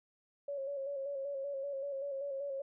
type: tone with vibrato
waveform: sine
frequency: 554.4 Hz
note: C#5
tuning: in tune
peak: -36 dBFS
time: 0.48-2.62 s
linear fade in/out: 5 ms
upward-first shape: square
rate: 5.2 Hz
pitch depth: 40 cents each way
effects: none